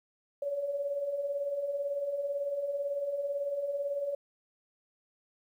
sine beating tone pair, 550 / 568 Hz, C#5 / C#5, -14 / +42 cents, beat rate 18 Hz, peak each -40 / -31 dBFS, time 0.42-4.15 s, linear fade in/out 5 ms, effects 11-bit

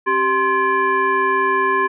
sine tone with frequency modulation, 1048 Hz, C6, 2 cents sharp, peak -14 dBFS, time 0.06-1.88 s, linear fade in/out 20 ms, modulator 659 Hz, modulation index 1.1, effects none

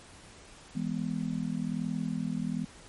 sine chord, E major, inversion none, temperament just, 164.81 / 206 / 247.2 Hz, E3 / G#3 / B3, 0 / -14 / +2 cents, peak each -34 dBFS, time 0.75-2.65 s, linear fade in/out 10 ms, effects pink hiss -52 dBFS RMS until 2.88 s + MP3 48 kbps

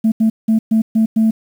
sine tone bursts at uneven times, 221.5 Hz, A3, 12 cents sharp, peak -8 dBFS, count 6, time 0.04-0.12 / 0.2-0.3 / 0.48-0.59 / 0.71-0.82 / 0.95-1.06 / 1.16-1.31 s, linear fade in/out 10 ms, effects tanh soft clip ceiling -7 dBFS + 7-bit

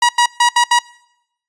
sawtooth tone bursts at uneven times, 960 Hz, B5, 49 cents flat, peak -5 dBFS, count 5, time 0.02-0.09 / 0.18-0.26 / 0.4-0.49 / 0.56-0.64 / 0.71-0.79 s, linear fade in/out 5 ms, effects noise-tail reverb RT60 0.8 s tail -23 dB re dry + resampled to 22050 Hz

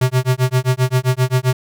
square tone with tremolo, 127.9 Hz, C3, 39 cents flat, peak -11 dBFS, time 0.01-1.53 s, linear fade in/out 5 ms, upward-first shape sine, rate 7.6 Hz, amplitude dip 100%, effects none

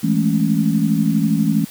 sine chord, A major seventh, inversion second, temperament equal, 164.81 / 207.7 / 220 / 277.2 Hz, E3 / G#3 / A3 / C#4, 0 / 0 / 0 / 0 cents, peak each -19 / -19 / -19 / -21 dBFS, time 0.03-1.65 s, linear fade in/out 10 ms, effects white hiss -39 dBFS RMS until 1.7 s

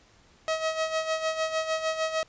sawtooth tone with tremolo, 638 Hz, D#5, 43 cents sharp, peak -20 dBFS, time 0.48-2.23 s, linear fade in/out 0 ms, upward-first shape sine, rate 6.6 Hz, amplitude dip 65%, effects pink hiss -59 dBFS RMS until 2.28 s + resampled to 16000 Hz

